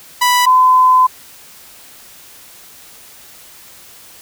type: tone pair in turn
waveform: sawtooth / sine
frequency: 987 / 1018.9 Hz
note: B5 / C6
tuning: -1 / -46 cents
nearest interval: minor second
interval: 55 cents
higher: second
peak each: -6 dBFS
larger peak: neither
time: 0.21-0.46 / 0.46-1.07 s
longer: second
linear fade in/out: 10 ms
effects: white hiss -40 dBFS RMS until 4.21 s